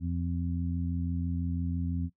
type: harmonic tone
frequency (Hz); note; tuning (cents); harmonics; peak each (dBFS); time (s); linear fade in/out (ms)
86; F2; -26; 1 / 2 / 3; -31 / -34 / -36; 0-2.1; 50
effects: noise-tail reverb RT60 0.1 s tail -18 dB re dry